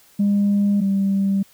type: tone pair in turn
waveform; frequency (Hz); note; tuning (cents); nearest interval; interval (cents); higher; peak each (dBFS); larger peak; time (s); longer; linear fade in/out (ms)
sine; 202.5 / 196.17; G#3 / G3; -43 / +2; minor second; 55; first; -13 / -15; first; 0.19-0.81 / 0.81-1.43; neither; 10
effects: tanh soft clip ceiling -12 dBFS + white hiss -53 dBFS RMS until 1.53 s